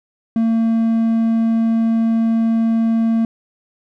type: tone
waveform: triangle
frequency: 226.7 Hz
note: A#3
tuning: 48 cents flat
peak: -11 dBFS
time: 0.36-3.25 s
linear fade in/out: 2 ms
effects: none